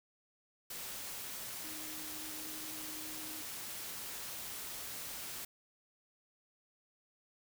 sine tone in noise, 310 Hz, D#4, 6 cents flat, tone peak -51 dBFS, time 1.64-3.42 s, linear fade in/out 5 ms, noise white, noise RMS -44 dBFS, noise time 0.7-5.45 s, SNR -10 dB, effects none

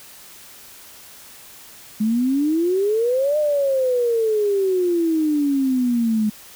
sine exponential two-way sweep, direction up then down, 209.8 to 610 to 209.8 Hz, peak -16 dBFS, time 2-6.3 s, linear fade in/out 10 ms, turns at 3.38 s, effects white hiss -43 dBFS RMS until 6.55 s

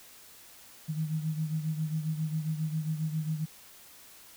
sine beating tone pair, 155.56 / 162.96 Hz, D#3 / E3, 0 / -20 cents, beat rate 7.4 Hz, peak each -30 / -36 dBFS, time 0.88-3.46 s, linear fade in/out 20 ms, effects white hiss -53 dBFS RMS until 4.36 s

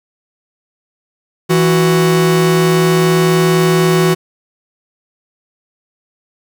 45% pulse tone pair together, 164.82 / 370 Hz, E3 / F#4, 0 / 0 cents, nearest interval octave + major second, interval 1400 cents, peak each -12 dBFS, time 1.49-4.15 s, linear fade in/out 20 ms, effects none

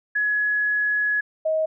sine tone pair in turn, 1687 / 631.9 Hz, G#6 / D#5, +27 / +27 cents, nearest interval octave + perfect fourth, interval 1700 cents, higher first, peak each -19 dBFS, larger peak neither, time 0.15-1.21 / 1.45-1.66 s, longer first, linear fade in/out 10 ms, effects none

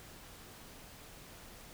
silence, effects pink hiss -53 dBFS RMS until 1.73 s

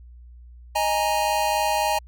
square chord, D# suspended fourth, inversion none, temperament just, 622.3 / 829.7 / 933.4 Hz, D#5 / G#5 / A#5, 0 / -2 / +2 cents, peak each -27 / -24 / -26 dBFS, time 0.75-1.99 s, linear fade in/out 10 ms, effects added 60 Hz sine -42 dBFS peak until 2.07 s

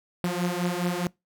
sawtooth beating tone pair, 174.61 / 179.41 Hz, F3 / F3, 0 / +47 cents, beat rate 4.8 Hz, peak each -24 dBFS, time 0.24-1.07 s, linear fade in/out 0 ms, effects noise-tail reverb RT60 0.2 s tail -24 dB re dry

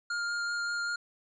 square tone with vibrato, 1408 Hz, F6, 14 cents sharp, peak -31 dBFS, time 0.1-0.96 s, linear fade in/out 5 ms, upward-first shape sine, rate 5.2 Hz, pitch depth 9 cents each way, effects resampled to 16000 Hz

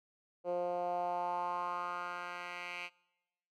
10% pulse tone with band-pass filter sweep, 176.4 Hz, F3, 18 cents sharp, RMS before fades -38 dBFS, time 0.44-2.9 s, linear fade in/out 50 ms, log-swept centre 500 to 2400 Hz, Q 3.6, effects noise-tail reverb RT60 1.0 s tail -24 dB re dry

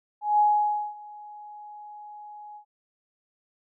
sine tone with ADSR envelope, 837 Hz, G#5, 13 cents sharp, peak -16 dBFS, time 0.21-2.65 s, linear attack 180 ms, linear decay 550 ms, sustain -24 dB, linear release 90 ms, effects none

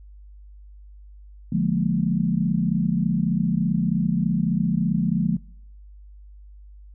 sine chord, Bb dominant seventh, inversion first, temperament just, 145.68 / 174.81 / 209.8 / 233.1 Hz, D3 / F3 / Ab3 / Bb3, -14 / +2 / +18 / 0 cents, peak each -27 / -22 / -24 / -27 dBFS, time 1.52-5.37 s, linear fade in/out 5 ms, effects noise-tail reverb RT60 0.7 s tail -26 dB re dry + added 50 Hz sine -42 dBFS peak until 6.94 s

